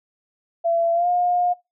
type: tone with pitch glide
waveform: sine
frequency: 674 to 712 Hz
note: E5 to F5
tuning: +38 to +33 cents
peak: -17 dBFS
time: 0.64-1.54 s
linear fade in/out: 20 ms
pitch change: +95 cents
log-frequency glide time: 0.93-1.08 s
effects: noise-tail reverb RT60 0.2 s tail -20 dB re dry